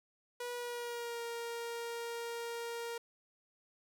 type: tone with pitch glide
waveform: sawtooth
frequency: 485.9 to 467.7 Hz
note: B4 to A#4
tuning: -28 to +6 cents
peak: -35 dBFS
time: 0.4-2.98 s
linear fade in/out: 5 ms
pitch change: -66 cents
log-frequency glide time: 0.53-1.22 s
effects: 12-bit